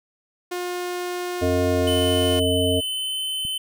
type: tone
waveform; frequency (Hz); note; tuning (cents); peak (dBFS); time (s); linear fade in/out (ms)
sawtooth; 356.9; F4; +38; -22; 0.51-2.4; 10
type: harmonic tone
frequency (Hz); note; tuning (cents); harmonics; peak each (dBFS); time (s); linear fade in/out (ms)
89.8; F2; +49; 1 / 3 / 5 / 7; -24 / -24 / -24 / -24; 1.41-2.81; 20
type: tone with pitch glide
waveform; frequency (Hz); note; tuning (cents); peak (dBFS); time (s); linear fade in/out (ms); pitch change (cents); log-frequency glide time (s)
square; 3021 to 3051; F#7 to G7; +35 to -48; -25; 1.87-3.58; 5; +17; 2.47-3.2
type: click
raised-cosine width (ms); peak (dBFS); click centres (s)
5; -25; 3.451
effects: none